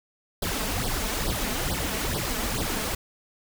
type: noise with flanger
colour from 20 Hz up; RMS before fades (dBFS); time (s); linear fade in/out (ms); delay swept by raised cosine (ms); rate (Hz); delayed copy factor
pink; -28; 0.42-2.95; 5; 0.21 to 4.71; 2.3; +0.95
effects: none